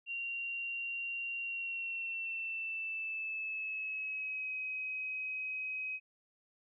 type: tone with pitch glide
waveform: sine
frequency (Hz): 2761 to 2532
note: F7 to D#7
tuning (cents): -20 to +30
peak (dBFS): -36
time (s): 0.06-6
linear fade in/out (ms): 50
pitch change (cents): -150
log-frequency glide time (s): 1.39-4.52
effects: none